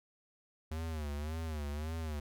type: tone with vibrato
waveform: square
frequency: 76.8 Hz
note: D#2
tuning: 22 cents flat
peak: -37 dBFS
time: 0.71-2.2 s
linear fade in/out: 5 ms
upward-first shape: sine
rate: 1.8 Hz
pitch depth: 110 cents each way
effects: none